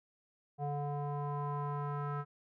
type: tone with low-pass filter sweep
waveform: square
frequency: 144.7 Hz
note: D3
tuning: 25 cents flat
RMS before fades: -37 dBFS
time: 0.58-2.25 s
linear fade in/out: 50 ms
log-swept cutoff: 750 to 1300 Hz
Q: 4.9
effects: none